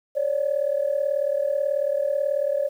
sine tone pair together, 549 / 587.3 Hz, C#5 / D5, -17 / 0 cents, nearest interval minor second, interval 117 cents, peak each -23 dBFS, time 0.15-2.69 s, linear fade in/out 20 ms, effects tanh soft clip ceiling -13 dBFS + 9-bit

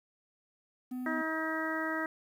triangle tone, 252.1 Hz, B3, 36 cents sharp, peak -33 dBFS, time 0.91-1.22 s, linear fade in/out 10 ms
harmonic tone, 318.5 Hz, D#4, 41 cents sharp, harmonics 1 / 2 / 3 / 4 / 5 / 6, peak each -36 / -39 / -42 / -39 / -38 / -38 dBFS, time 1.06-2.06 s, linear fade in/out 2 ms
effects 10-bit

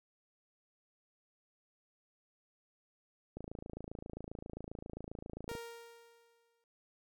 click train, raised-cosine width 2 ms, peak -30 dBFS, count 61, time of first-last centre 3.37-5.552 s, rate 27.5 Hz
sawtooth tone with exponential decay, 466.2 Hz, A#4, in tune, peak -36 dBFS, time 5.49-6.64 s, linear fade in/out 1 ms, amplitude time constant 250 ms
effects none

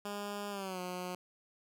10% pulse tone with pitch glide, 204.1 to 180.79 Hz, G#3 to F#3, -30 to -40 cents, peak -30 dBFS, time 0.05-1.15 s, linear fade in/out 2 ms, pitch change -210 cents, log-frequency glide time 0.5-0.8 s, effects none

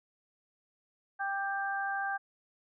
harmonic tone, 394.6 Hz, G4, 11 cents sharp, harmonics 2 / 3 / 4, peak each -34 / -42 / -34 dBFS, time 1.19-2.18 s, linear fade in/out 20 ms, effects none

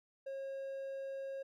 triangle tone, 542 Hz, C#5, 39 cents flat, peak -38 dBFS, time 0.26-1.43 s, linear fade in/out 10 ms, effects none

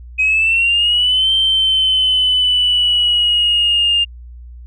sine exponential two-way sweep, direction up then down, 2521 to 3130 to 2807 Hz, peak -10 dBFS, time 0.18-4.05 s, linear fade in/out 20 ms, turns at 1.33 s, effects tanh soft clip ceiling -6 dBFS + added 60 Hz sine -32 dBFS peak until 4.66 s

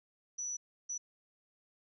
sine tone bursts at uneven times, 5920 Hz, F#8, in tune, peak -36 dBFS, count 2, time 0.38-0.57 / 0.89-0.98 s, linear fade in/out 10 ms, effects none

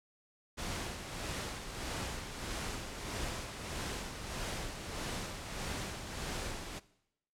pink noise with tremolo, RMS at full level -38 dBFS, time 0.57-6.8 s, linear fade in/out 20 ms, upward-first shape sine, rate 1.6 Hz, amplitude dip 50%, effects noise-tail reverb RT60 0.8 s tail -19 dB re dry + low-pass 9000 Hz 12 dB/octave

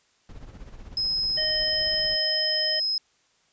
brown noise with tremolo, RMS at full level -40 dBFS, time 0.29-2.16 s, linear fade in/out 2 ms, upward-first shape sine, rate 16 Hz, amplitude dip 60%
sine tone, 5120 Hz, D#8, 49 cents sharp, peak -23 dBFS, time 0.97-2.98 s, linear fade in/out 2 ms
harmonic tone, 619 Hz, D#5, 9 cents flat, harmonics 1 / 3 / 5, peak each -32 / -32 / -32 dBFS, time 1.37-2.8 s, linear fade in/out 10 ms
effects white hiss -65 dBFS RMS until 3.52 s + resampled to 16000 Hz

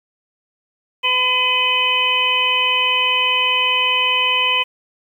harmonic tone, 505 Hz, B4, 39 cents sharp, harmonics 1 / 2 / 4 / 5 / 6, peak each -30 / -21 / -27 / -18 / -18 dBFS, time 1.03-4.64 s, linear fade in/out 20 ms, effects 8-bit

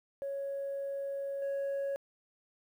sine tone with level steps, 554.4 Hz, C#5, in tune, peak -33 / -29 dBFS, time 0.22-1.96 s, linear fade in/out 0 ms, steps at 1.42 s, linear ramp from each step 2 ms, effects tanh soft clip ceiling -31 dBFS + 11-bit

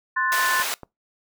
sine chord, F# diminished, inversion second, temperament equal, 1046.5 / 1480 / 1760 Hz, C6 / F#6 / A6, 0 / 0 / 0 cents, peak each -24 / -27 / -23 dBFS, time 0.16-0.63 s, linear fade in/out 10 ms
pink high-pass noise, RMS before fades -27 dBFS, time 0.32-0.74 s, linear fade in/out 0 ms, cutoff 890 Hz, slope 12 dB/octave
clicks, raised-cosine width 1 ms, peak -27 / -23 dBFS, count 2, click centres 0.6 / 0.833 s
effects noise-tail reverb RT60 0.2 s tail -23 dB re dry

